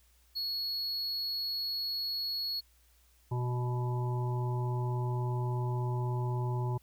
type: tone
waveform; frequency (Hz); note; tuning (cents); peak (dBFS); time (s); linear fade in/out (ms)
triangle; 4350; C#8; -33; -31; 0.35-2.61; 20
type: harmonic tone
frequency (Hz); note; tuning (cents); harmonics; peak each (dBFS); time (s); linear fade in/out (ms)
123.47; B2; 0; 1 / 3 / 5 / 7 / 8; -30 / -40 / -49 / -42 / -45; 3.31-6.78; 10
effects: added 60 Hz sine -64 dBFS peak until 6.82 s + white hiss -68 dBFS RMS until 6.82 s